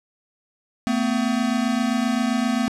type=tone pair together; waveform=square; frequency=225.1 / 252.7 Hz; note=A3 / B3; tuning=+40 / +40 cents; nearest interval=major second; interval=200 cents; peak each=-23 dBFS; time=0.87-2.68 s; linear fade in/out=0 ms; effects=low-pass 8000 Hz 12 dB/octave